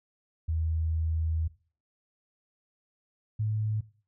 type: tone pair in turn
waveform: sine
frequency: 80.4 / 107.79 Hz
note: E2 / A2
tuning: -43 / -35 cents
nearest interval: perfect fourth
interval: 508 cents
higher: second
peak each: -26 dBFS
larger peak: neither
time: 0.48-1.48 / 3.39-3.81 s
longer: first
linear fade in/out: 10 ms
effects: noise-tail reverb RT60 0.4 s tail -18 dB re dry